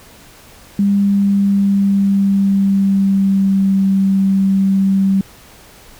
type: tone with pitch glide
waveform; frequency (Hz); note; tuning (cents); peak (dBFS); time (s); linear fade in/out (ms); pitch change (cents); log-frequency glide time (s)
sine; 200.2 to 193.94; G3 to G3; +37 to -18; -10; 0.79-5.21; 2; -55; 0.9-3.8
effects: pink hiss -42 dBFS RMS until 5.99 s